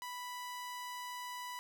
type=tone; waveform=sawtooth; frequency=987.8 Hz; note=B5; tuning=in tune; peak=-38 dBFS; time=0.02-1.59 s; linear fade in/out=0 ms; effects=none